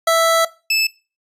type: tone pair in turn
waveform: 25% pulse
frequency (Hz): 659.3 / 2622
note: E5 / E7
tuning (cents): 0 / -10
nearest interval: 2 octaves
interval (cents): 2390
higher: second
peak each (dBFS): -8 / -10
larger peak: first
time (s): 0.07-0.45 / 0.7-0.87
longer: first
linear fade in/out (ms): 5
effects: noise-tail reverb RT60 0.3 s tail -19 dB re dry + resampled to 32000 Hz